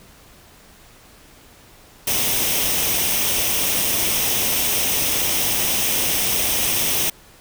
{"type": "noise with comb filter", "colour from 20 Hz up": "white", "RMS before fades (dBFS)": -20, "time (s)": [2.07, 7.1], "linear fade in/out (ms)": 5, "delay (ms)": 0.34, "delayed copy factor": 0.5, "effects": ["pink hiss -48 dBFS RMS until 7.4 s"]}